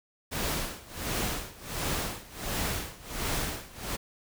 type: noise with tremolo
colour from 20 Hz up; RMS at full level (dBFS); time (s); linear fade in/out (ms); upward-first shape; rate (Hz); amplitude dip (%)
pink; -30; 0.31-3.97; 20; sine; 1.4; 90
effects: none